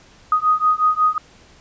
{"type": "beating tone pair", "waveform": "sine", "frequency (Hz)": [1244.5, 1250], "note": ["D#6", "D#6"], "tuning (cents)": [0, 8], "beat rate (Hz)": 5.5, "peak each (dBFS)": -17, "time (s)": [0.32, 1.18], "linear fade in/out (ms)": 2, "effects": ["pink hiss -49 dBFS RMS until 1.6 s", "resampled to 16000 Hz"]}